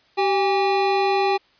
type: tone pair together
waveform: square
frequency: 385.8 / 810 Hz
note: G4 / G#5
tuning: -28 / -43 cents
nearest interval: octave + minor second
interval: 1285 cents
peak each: -21 dBFS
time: 0.17-1.38 s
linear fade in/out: 20 ms
effects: white hiss -58 dBFS RMS until 1.59 s + resampled to 11025 Hz